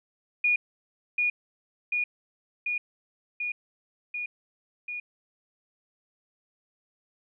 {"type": "tone with echo", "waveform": "sine", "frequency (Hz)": 2445, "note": "D#7", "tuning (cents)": -31, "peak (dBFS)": -20, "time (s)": [0.44, 0.56], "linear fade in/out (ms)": 5, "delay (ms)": 740, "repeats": 6, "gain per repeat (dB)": -2, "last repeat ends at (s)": 5, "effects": []}